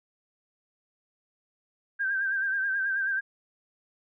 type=tone with vibrato; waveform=sine; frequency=1578 Hz; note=G6; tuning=11 cents sharp; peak=-25 dBFS; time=1.99-3.21 s; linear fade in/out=20 ms; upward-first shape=sine; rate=9.3 Hz; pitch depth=52 cents each way; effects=none